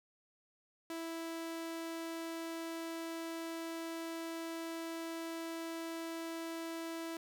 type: tone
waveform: sawtooth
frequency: 329.6 Hz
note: E4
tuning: in tune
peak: -36 dBFS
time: 0.9-7.17 s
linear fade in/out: 2 ms
effects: none

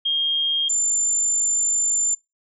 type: tone pair in turn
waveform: sine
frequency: 3228 / 7174 Hz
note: G#7 / A8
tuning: -50 / +33 cents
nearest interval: octave + major second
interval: 1383 cents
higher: second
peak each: -18 dBFS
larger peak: neither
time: 0.05-0.69 / 0.69-2.15 s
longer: second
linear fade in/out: 10 ms
effects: noise-tail reverb RT60 0.2 s tail -22 dB re dry

